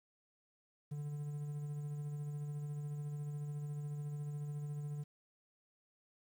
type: tone with tremolo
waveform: triangle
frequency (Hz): 146.83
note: D3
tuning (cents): 0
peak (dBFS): -36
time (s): 0.91-5.04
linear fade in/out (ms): 10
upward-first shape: sine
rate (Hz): 14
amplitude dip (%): 30
effects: 11-bit